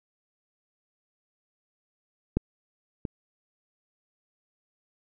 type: clicks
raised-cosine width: 3 ms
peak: -10 / -18 dBFS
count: 2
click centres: 2.37 / 3.052 s
effects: none